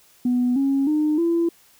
sine tone with pitch steps, 246.9 / 274 / 304 / 337.3 Hz, B3 / C#4 / D#4 / E4, 0 / -20 / -40 / +40 cents, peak -16 dBFS, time 0.25-1.49 s, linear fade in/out 5 ms, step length 310 ms, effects tanh soft clip ceiling -13 dBFS + white hiss -55 dBFS RMS until 1.79 s

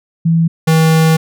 sine / square tone pair in turn, 165.2 / 160.4 Hz, E3 / E3, +4 / -47 cents, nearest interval minor second, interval 51 cents, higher first, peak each -8 dBFS, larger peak neither, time 0.25-0.48 / 0.67-1.17 s, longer second, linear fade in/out 10 ms, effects none

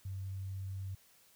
sine tone, 96 Hz, G2, 36 cents flat, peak -38 dBFS, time 0.05-0.95 s, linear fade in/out 5 ms, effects white hiss -65 dBFS RMS until 1.35 s

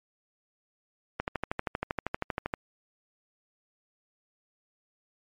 click train, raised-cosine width 0.5 ms, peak -14 dBFS, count 18, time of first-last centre 1.2-2.539 s, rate 12.7 Hz, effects MP3 64 kbps

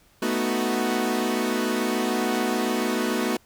sawtooth chord, B dominant seventh, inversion third, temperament equal, 220 / 246.9 / 311.1 / 370 Hz, A3 / B3 / D#4 / F#4, 0 / 0 / 0 / 0 cents, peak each -24 / -23 / -27 / -24 dBFS, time 0.22-3.37 s, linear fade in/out 5 ms, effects pink hiss -59 dBFS RMS until 3.45 s

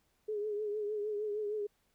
sine tone with vibrato, 420 Hz, G#4, 19 cents sharp, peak -33 dBFS, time 0.28-1.67 s, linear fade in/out 10 ms, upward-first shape triangle, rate 6.5 Hz, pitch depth 60 cents each way, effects pink hiss -75 dBFS RMS until 1.94 s

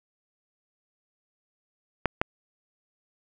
clicks, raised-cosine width 0.5 ms, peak -7 / -7 dBFS, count 2, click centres 2.057 / 2.215 s, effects none

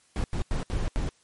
brown noise bursts at uneven times, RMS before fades -27 dBFS, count 5, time 0.16-0.24 / 0.33-0.42 / 0.51-0.63 / 0.7-0.88 / 0.96-1.09 s, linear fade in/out 0 ms, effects white hiss -63 dBFS RMS until 1.23 s + MP3 48 kbps

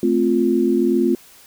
sine chord, F major, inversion first, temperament equal, 220 / 261.6 / 349.2 Hz, A3 / C4 / F4, 0 / 0 / 0 cents, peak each -20 / -19 / -17 dBFS, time 0.03-1.15 s, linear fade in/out 2 ms, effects white hiss -47 dBFS RMS until 1.46 s

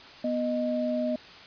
sine tone pair together, 245.9 / 619.6 Hz, B3 / D#5, -7 / -7 cents, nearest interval octave + major third, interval 1600 cents, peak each -28 dBFS, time 0.24-1.16 s, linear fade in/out 5 ms, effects white hiss -47 dBFS RMS until 1.46 s + resampled to 11025 Hz

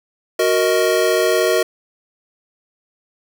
square chord, D# minor, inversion first, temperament equal with one note detuned, 370 / 466.2 / 627.7 Hz, F#4 / A#4 / D#5, 0 / 0 / +15 cents, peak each -19 dBFS, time 0.39-1.63 s, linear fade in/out 5 ms, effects 8-bit

